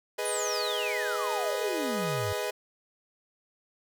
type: chord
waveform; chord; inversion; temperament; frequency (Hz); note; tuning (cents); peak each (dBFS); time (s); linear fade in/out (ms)
sawtooth; G# minor; none; equal; 415.3 / 493.9 / 622.3; G#4 / B4 / D#5; 0 / 0 / 0; -30; 0.18-2.51; 10
type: exponential sweep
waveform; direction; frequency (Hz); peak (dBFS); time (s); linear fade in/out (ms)
sine; down; 10080 to 91.7; -32; 0.25-2.33; 5
effects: none